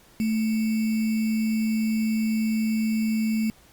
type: tone with sample-and-hold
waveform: sine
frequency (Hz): 220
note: A3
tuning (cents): 0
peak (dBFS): -21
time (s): 0.2-3.5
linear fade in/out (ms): 0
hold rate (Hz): 2450
effects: pink hiss -55 dBFS RMS until 3.72 s + Opus 48 kbps